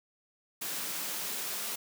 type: high-pass noise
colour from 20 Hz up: white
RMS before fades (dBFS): -36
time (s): 0.61-1.76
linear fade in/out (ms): 10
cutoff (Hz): 140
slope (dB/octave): 48
effects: none